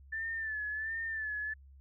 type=tone with vibrato; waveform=sine; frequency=1758 Hz; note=A6; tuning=2 cents flat; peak=-34 dBFS; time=0.12-1.54 s; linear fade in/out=10 ms; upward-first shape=sine; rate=1.4 Hz; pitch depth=60 cents each way; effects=added 68 Hz sine -53 dBFS peak until 1.8 s